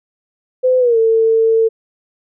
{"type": "tone with pitch glide", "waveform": "sine", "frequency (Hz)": [510, 449.1], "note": ["C5", "A4"], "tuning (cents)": [-44, 35], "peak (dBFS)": -9, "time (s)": [0.63, 1.69], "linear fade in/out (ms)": 20, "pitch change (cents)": -221, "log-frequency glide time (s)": [0.79, 0.98], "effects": []}